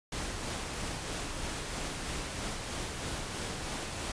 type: noise with tremolo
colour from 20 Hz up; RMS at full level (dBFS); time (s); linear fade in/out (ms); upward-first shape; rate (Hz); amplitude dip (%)
pink; -36; 0.12-4.12; 5; sine; 3.1; 25
effects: resampled to 22050 Hz